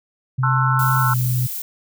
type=tone with pitch glide; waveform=sine; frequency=129.8 to 125.09 Hz; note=C3 to B2; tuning=-13 to +23 cents; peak=-17 dBFS; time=0.38-1.47 s; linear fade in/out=10 ms; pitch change=-64 cents; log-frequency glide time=1-1.08 s
type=chord; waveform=sine; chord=F# half-diminished seventh; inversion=first; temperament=just; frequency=888 / 1065.6 / 1332 / 1480 Hz; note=A5 / C6 / E6 / F#6; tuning=+16 / +31 / +18 / 0 cents; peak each=-25 / -24 / -20 / -25 dBFS; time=0.43-1.14 s; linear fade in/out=5 ms
type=noise; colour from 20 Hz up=violet; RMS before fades=-28 dBFS; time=0.79-1.62 s; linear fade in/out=2 ms
effects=none